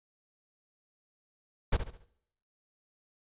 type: noise with echo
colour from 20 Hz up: brown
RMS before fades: -25 dBFS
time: 1.72-1.77 s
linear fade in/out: 10 ms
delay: 69 ms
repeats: 4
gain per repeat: -9 dB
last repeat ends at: 2.046 s
effects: noise-tail reverb RT60 0.7 s tail -19 dB re dry + resampled to 8000 Hz